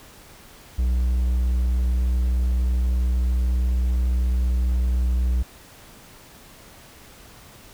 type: tone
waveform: triangle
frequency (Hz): 61.74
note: B1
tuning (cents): 0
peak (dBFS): -16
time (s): 0.78-5.43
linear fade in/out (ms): 10
effects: pink hiss -47 dBFS RMS until 7.73 s